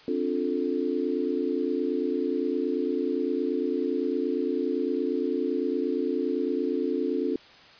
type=chord; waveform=sine; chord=D minor seventh; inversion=third; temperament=just; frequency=264.3 / 293.7 / 352.4 / 440.5 Hz; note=C4 / D4 / F4 / A4; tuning=+18 / 0 / +16 / +2 cents; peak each=-30 dBFS; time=0.08-7.36 s; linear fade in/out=2 ms; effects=white hiss -51 dBFS RMS until 7.79 s + resampled to 11025 Hz